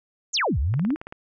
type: exponential two-way sweep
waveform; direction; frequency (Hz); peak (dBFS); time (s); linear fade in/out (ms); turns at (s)
sine; down then up; 7750 to 61.74 to 334.6; -20; 0.33-0.96; 20; 0.59
type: click train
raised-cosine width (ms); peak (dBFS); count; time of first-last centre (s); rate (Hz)
0.5; -21; 8; 0.74-1.125; 18.2
effects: none